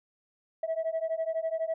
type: beating tone pair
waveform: sine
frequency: 643 / 655 Hz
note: E5 / E5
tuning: -43 / -11 cents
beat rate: 12 Hz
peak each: -30 / -30 dBFS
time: 0.63-1.74 s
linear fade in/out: 5 ms
effects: tanh soft clip ceiling -24 dBFS